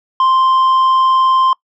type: tone with tanh clipping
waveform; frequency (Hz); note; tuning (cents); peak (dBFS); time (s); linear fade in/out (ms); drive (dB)
sine; 1046.5; C6; 0; -10; 0.2-1.53; 2; 5
effects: noise-tail reverb RT60 0.1 s tail -24 dB re dry